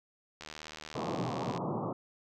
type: click train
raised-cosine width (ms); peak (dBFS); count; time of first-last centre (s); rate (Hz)
0.2; -26; 91; 0.41-1.576; 77.2
type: band-pass noise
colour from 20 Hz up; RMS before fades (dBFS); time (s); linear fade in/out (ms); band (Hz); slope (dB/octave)
pink; -35; 0.95-1.93; 5; 110 to 1200; 96
effects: none